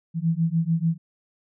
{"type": "beating tone pair", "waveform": "sine", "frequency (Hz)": [161.6, 168.4], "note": ["E3", "E3"], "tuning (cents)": [-34, 37], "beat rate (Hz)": 6.8, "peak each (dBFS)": -23, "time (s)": [0.14, 0.98], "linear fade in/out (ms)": 50, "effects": []}